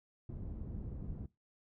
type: low-pass noise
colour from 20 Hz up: pink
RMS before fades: -43 dBFS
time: 0.29-1.26 s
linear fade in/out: 2 ms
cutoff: 220 Hz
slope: 12 dB/octave
effects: noise-tail reverb RT60 0.2 s tail -19 dB re dry